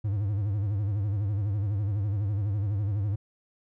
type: tone with vibrato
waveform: triangle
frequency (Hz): 101.8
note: G#2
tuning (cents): -34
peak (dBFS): -23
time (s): 0.04-3.16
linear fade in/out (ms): 10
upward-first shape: sine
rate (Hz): 12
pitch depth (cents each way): 110
effects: none